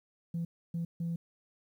sine tone bursts at uneven times, 168.3 Hz, E3, 36 cents sharp, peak -30 dBFS, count 3, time 0.34-0.45 / 0.74-0.85 / 1-1.16 s, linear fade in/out 5 ms, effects tanh soft clip ceiling -29 dBFS + 11-bit

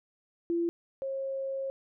sine tone pair in turn, 340 / 539.7 Hz, F4 / C#5, -46 / -46 cents, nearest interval minor sixth, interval 800 cents, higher second, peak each -26 / -31 dBFS, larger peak first, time 0.5-0.69 / 1.02-1.7 s, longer second, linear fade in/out 0 ms, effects none

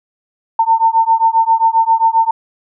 sine beating tone pair, 900 / 907.5 Hz, A5 / A#5, +39 / -47 cents, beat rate 7.5 Hz, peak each -12 dBFS, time 0.59-2.31 s, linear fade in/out 5 ms, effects none

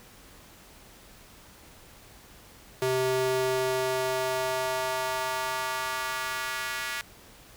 square tone with high-pass filter sweep, 129.5 Hz, C3, 17 cents flat, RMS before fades -29 dBFS, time 2.82-7.01 s, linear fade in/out 0 ms, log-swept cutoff 310 to 1700 Hz, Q 1.6, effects pink hiss -52 dBFS RMS until 7.56 s

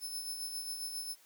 20% pulse tone with tremolo, 5260 Hz, E8, 5 cents flat, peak -31 dBFS, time 0-1.16 s, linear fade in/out 50 ms, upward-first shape sine, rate 7.4 Hz, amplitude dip 45%, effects white hiss -63 dBFS RMS until 1.25 s + high-pass 300 Hz 12 dB/octave

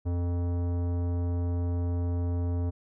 sine tone with tanh clipping, 87.31 Hz, F2, in tune, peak -28 dBFS, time 0.05-2.71 s, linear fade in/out 20 ms, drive 16 dB, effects none

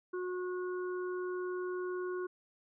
harmonic tone, 363.6 Hz, F#4, 30 cents flat, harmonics 1 / 3 / 4, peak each -35 / -46 / -47 dBFS, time 0.13-2.27 s, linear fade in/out 10 ms, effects none

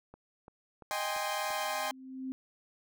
click train, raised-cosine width 1 ms, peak -36 dBFS, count 5, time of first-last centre 0.14-1.505 s, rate 2.93 Hz
sawtooth chord, Ab major seventh, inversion second, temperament equal with one note detuned, 622.3 / 784 / 825.3 / 1046.5 Hz, Eb5 / G5 / Ab5 / C6, 0 / 0 / -11 / 0 cents, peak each -34 dBFS, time 0.91-1.91 s, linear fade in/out 0 ms
sine tone with exponential growth, 261.6 Hz, C4, in tune, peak -33 dBFS, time 1.4-2.32 s, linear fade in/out 0 ms, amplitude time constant 200 ms
effects none

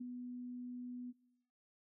sine tone with ADSR envelope, 246.9 Hz, B3, in tune, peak -40 dBFS, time 0-1.13 s, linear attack 13 ms, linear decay 10 ms, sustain -3 dB, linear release 34 ms, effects noise-tail reverb RT60 0.9 s tail -21 dB re dry

